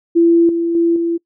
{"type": "tone with level steps", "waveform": "sine", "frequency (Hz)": 337.1, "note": "E4", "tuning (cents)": 39, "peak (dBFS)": [-7, -14, -10, -14], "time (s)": [0.15, 1.18], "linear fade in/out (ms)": 20, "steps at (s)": [0.49, 0.75, 0.96], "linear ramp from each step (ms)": 2, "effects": ["noise-tail reverb RT60 0.1 s tail -24 dB re dry"]}